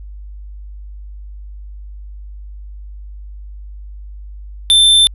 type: tone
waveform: square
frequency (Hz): 3554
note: A7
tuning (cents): +17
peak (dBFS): -7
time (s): 4.7-5.07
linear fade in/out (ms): 0
effects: added 50 Hz sine -29 dBFS peak until 5.14 s + resampled to 32000 Hz